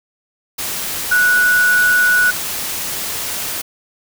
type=tone in noise; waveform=sine; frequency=1472 Hz; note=F#6; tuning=9 cents flat; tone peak=-10 dBFS; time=1.11-2.31 s; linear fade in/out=10 ms; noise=white; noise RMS=-23 dBFS; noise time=0.58-3.62 s; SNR=+10 dB; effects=none